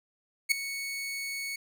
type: tone with ADSR envelope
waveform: sawtooth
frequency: 2217 Hz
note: C#7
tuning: in tune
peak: -15 dBFS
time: 0.49-1.56 s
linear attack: 26 ms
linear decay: 5 ms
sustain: -15 dB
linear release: 5 ms
effects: none